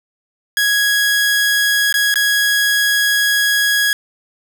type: tone with dropouts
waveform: sawtooth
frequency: 1661.2 Hz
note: G#6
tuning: in tune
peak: -9 dBFS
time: 0.57-3.93 s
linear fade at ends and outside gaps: 1 ms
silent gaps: 1.926-1.941 / 2.141-2.157 s
effects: 7-bit